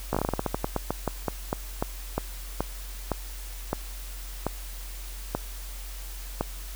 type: slowing click train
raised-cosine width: 1 ms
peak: -11 dBFS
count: 25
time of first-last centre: 0.13-6.41 s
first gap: 16 ms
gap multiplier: 1.2
effects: added 45 Hz sine -36 dBFS peak until 6.75 s + white hiss -44 dBFS RMS until 6.75 s